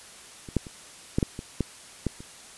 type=clicks; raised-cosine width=3 ms; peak=-26 / -9 / -27 / -9 / -9 / -21 / -11 / -12 / -28 dBFS; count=9; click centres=0.488 / 0.567 / 0.668 / 1.185 / 1.228 / 1.391 / 1.607 / 2.067 / 2.205 s; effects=white hiss -47 dBFS RMS until 2.57 s + resampled to 24000 Hz